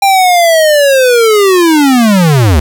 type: linear sweep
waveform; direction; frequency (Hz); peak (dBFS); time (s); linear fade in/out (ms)
square; down; 799 to 68.1; -5; 0.02-2.6; 5
effects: none

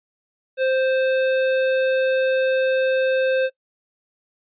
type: tone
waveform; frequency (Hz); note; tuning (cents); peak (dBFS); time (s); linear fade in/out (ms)
square; 523.3; C5; 0; -18; 0.57-3.5; 50
effects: noise-tail reverb RT60 0.1 s tail -20 dB re dry + resampled to 8000 Hz

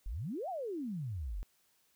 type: exponential two-way sweep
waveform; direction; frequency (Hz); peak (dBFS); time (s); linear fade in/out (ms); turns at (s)
sine; up then down; 38.89 to 793 to 38.89; -36; 0.06-1.43; 0; 0.49
effects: white hiss -72 dBFS RMS until 1.95 s

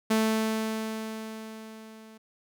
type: tone with level ramp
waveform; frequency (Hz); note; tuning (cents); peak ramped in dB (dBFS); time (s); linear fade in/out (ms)
sawtooth; 220; A3; 0; -17 to -44; 0.1-2.18; 10
effects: none

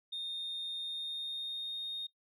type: tone with pitch glide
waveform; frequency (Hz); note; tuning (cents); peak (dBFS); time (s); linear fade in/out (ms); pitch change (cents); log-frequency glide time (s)
sine; 3664 to 3696; A#7 to A#7; -31 to -16; -35; 0.12-2.07; 10; +15; 0.79-1.85
effects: noise-tail reverb RT60 0.1 s tail -21 dB re dry + tanh soft clip ceiling -34 dBFS

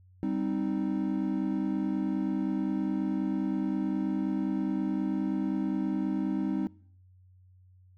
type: chord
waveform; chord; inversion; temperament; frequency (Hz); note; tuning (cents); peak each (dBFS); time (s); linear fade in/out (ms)
triangle; C minor; second; equal; 196 / 261.6 / 311.1; G3 / C4 / Eb4; 0 / 0 / 0; -30; 0.23-6.67; 0
effects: noise-tail reverb RT60 0.6 s tail -23 dB re dry + added 92 Hz sine -55 dBFS peak until 7.97 s

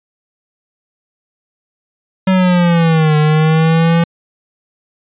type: linear two-way sweep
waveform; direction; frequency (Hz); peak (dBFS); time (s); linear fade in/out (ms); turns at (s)
square; down then up; 190 to 151.3 to 169.2; -9; 2.27-4.04; 5; 3.17
effects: resampled to 8000 Hz

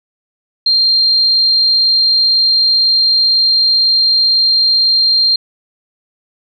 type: tone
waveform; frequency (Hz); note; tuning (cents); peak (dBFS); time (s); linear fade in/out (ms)
sine; 4186; C8; 0; -8; 0.66-5.36; 5
effects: none

